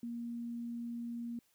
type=tone; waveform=sine; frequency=235.7 Hz; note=A#3; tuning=19 cents sharp; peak=-38 dBFS; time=0.03-1.39 s; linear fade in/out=2 ms; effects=white hiss -73 dBFS RMS until 1.54 s